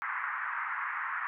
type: band-pass noise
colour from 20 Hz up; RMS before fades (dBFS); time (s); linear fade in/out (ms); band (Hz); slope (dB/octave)
pink; -35; 0.02-1.27; 0; 1000 to 2000; 48
effects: none